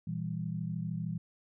sine chord, E diminished, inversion second, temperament just, 118.67 / 164.81 / 197.78 Hz, Bb2 / E3 / G3, +31 / 0 / +16 cents, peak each -39 / -35 / -40 dBFS, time 0.07-1.18 s, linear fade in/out 5 ms, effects none

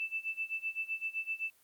sine tone with tremolo, 2645 Hz, E7, 5 cents sharp, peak -31 dBFS, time 0-1.5 s, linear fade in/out 0 ms, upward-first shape sine, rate 7.8 Hz, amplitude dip 90%, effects white hiss -66 dBFS RMS until 1.63 s + Opus 32 kbps

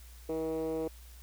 10% pulse tone with band-pass filter, 160 Hz, D#3, 49 cents sharp, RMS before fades -34 dBFS, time 0.29-0.88 s, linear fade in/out 5 ms, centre 410 Hz, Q 7.2, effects added 60 Hz sine -49 dBFS peak until 1.22 s + white hiss -58 dBFS RMS until 1.22 s

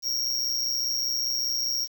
square tone with amplitude modulation, 5588 Hz, F8, in tune, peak -22 dBFS, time 0.02-1.88 s, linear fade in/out 50 ms, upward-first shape sine, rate 125 Hz, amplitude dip 75%, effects 8-bit

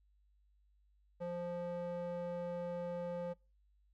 square tone with band-pass filter, 174.61 Hz, F3, in tune, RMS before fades -41 dBFS, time 1.2-3.34 s, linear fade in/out 20 ms, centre 510 Hz, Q 2, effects noise-tail reverb RT60 0.3 s tail -26 dB re dry + added 50 Hz sine -68 dBFS peak until 3.93 s

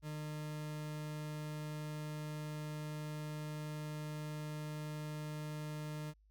40% pulse tone, 151.8 Hz, D#3, 42 cents flat, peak -40 dBFS, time 0.02-6.14 s, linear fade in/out 50 ms, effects added 51 Hz sine -65 dBFS peak until 6.3 s

